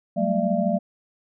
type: tone cluster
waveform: sine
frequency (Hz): 185.8 / 199.4 / 225 / 593 / 677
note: F#3 / G3 / A3 / D5 / E5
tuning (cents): +7 / +30 / +39 / +17 / +46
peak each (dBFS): -26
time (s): 0.16-0.79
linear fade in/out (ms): 20
effects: none